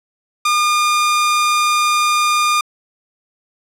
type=tone; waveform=sawtooth; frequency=1211 Hz; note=D#6; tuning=47 cents flat; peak=-9 dBFS; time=0.45-2.61 s; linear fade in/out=5 ms; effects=low-pass 10000 Hz 12 dB/octave